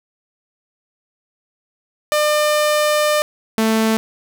sawtooth tone pair in turn, 600 / 221.5 Hz, D5 / A3, +37 / +12 cents, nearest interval octave + perfect fourth, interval 1725 cents, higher first, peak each -10 dBFS, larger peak neither, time 2.12-3.22 / 3.58-3.97 s, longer first, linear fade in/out 0 ms, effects none

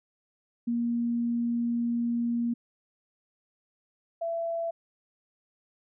sine tone pair in turn, 236.1 / 669.3 Hz, A#3 / E5, +22 / +26 cents, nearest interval octave + tritone, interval 1804 cents, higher second, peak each -25 / -28 dBFS, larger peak first, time 0.67-2.54 / 4.21-4.71 s, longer first, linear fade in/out 10 ms, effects none

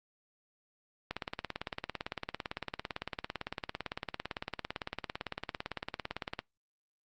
click train, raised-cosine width 0.3 ms, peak -19 dBFS, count 95, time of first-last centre 1.11-6.391 s, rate 17.8 Hz, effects noise-tail reverb RT60 0.2 s tail -26 dB re dry + Opus 48 kbps

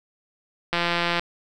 click train, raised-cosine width 0.3 ms, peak -7 dBFS, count 81, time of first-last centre 0.73-1.195 s, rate 172 Hz, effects none

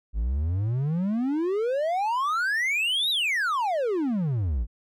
triangle exponential two-way sweep, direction up then down, 50 to 3951 to 50 Hz, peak -21 dBFS, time 0.13-4.67 s, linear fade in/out 50 ms, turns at 3.1 s, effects none

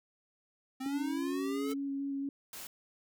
square linear sweep, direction up, 258.6 to 440 Hz, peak -37 dBFS, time 0.8-1.74 s, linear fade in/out 10 ms
sine tone with vibrato, 277.2 Hz, C#4, in tune, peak -33 dBFS, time 0.86-2.29 s, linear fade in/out 2 ms, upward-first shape square, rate 4.4 Hz, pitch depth 9 cents each way
white noise with exponential growth, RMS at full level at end -44 dBFS, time 1.61-1.72 s, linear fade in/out 1 ms, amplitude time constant 23 ms
white noise, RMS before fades -45 dBFS, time 2.53-2.67 s, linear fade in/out 2 ms
effects none

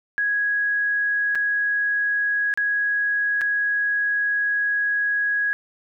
sine tone with dropouts, 1661.2 Hz, G#6, in tune, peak -19 dBFS, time 0.18-5.53 s, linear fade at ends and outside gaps 0 ms, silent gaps 1.35-1.355 / 2.539-2.575 / 3.411-3.416 s, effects none

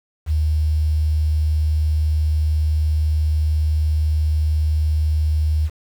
sine tone with quantisation, 77 Hz, D#2, 17 cents flat, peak -15 dBFS, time 0.26-5.7 s, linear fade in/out 50 ms, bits 7, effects none

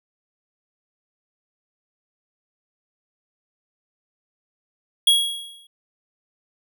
square tone with exponential decay, 3313 Hz, G#7, 5 cents flat, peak -11 dBFS, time 5.07-5.67 s, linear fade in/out 5 ms, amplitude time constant 130 ms, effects none

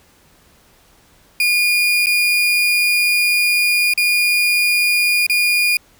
35% pulse tone with dropouts, 2432 Hz, D#7, 40 cents flat, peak -11 dBFS, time 1.4-5.77 s, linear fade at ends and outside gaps 2 ms, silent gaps 2.06-2.068 / 3.937-3.976 / 5.266-5.297 s, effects pink hiss -52 dBFS RMS until 5.99 s

